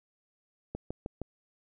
click train, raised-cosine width 2 ms, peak -22 dBFS, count 4, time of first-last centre 0.75-1.217 s, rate 6.43 Hz, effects none

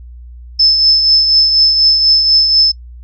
sine tone with tremolo, 5250 Hz, E8, 8 cents flat, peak -4 dBFS, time 0.59-2.72 s, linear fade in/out 10 ms, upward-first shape triangle, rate 4.1 Hz, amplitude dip 50%, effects noise-tail reverb RT60 0.1 s tail -26 dB re dry + added 60 Hz sine -30 dBFS peak until 3.03 s

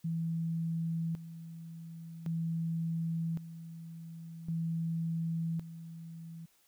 sine tone with tremolo, 164.81 Hz, E3, in tune, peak -31 dBFS, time 0.04-6.46 s, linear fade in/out 10 ms, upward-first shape square, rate 0.45 Hz, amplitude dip 75%, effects white hiss -69 dBFS RMS until 6.67 s

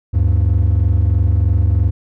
triangle tone pair together, 76.3 / 99.4 Hz, D#2 / G2, -33 / +25 cents, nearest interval perfect fourth, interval 458 cents, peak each -11 dBFS, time 0.13-1.91 s, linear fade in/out 20 ms, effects tanh soft clip ceiling -4 dBFS

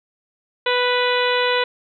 harmonic tone, 493.9 Hz, B4, in tune, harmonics 1 / 2 / 3 / 4 / 5 / 6 / 7 / 8, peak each -20 / -23 / -25 / -26 / -27 / -28 / -28 / -29 dBFS, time 0.66-1.64 s, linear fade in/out 5 ms, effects none

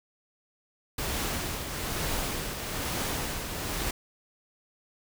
pink noise with tremolo, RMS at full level -30 dBFS, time 0.98-3.91 s, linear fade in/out 5 ms, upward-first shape triangle, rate 1.1 Hz, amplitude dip 50%, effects none

